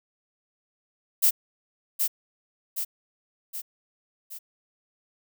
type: noise with echo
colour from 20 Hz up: violet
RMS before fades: -19 dBFS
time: 1.22-1.31 s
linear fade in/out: 20 ms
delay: 770 ms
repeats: 4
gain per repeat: -5 dB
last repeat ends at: 4.39 s
effects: none